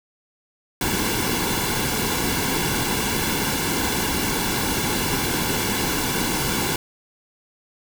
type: noise with comb filter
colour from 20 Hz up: pink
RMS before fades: -23 dBFS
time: 0.81-6.76 s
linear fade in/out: 2 ms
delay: 1.6 ms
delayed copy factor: -0.65
effects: none